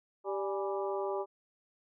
harmonic tone with a mistuned harmonic, 196 Hz, G3, in tune, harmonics 2 / 3 / 4 / 5 / 6, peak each -34 / -38 / -40 / -42 / -44 dBFS, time 0.24-1.26 s, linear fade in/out 50 ms, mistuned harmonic 4, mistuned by +90 cents, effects none

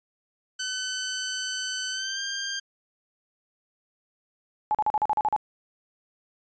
10% pulse tone with pitch glide, 1516 to 1591.4 Hz, F#6 to G6, +42 to +26 cents, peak -19 dBFS, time 0.59-2.6 s, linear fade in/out 10 ms, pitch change +84 cents, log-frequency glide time 1.9-2.21 s
sine tone bursts, 851 Hz, G#5, 42 cents sharp, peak -20 dBFS, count 9, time 4.71-5.363 s, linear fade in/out 0 ms, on 37 ms, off 40 ms
effects resampled to 16000 Hz

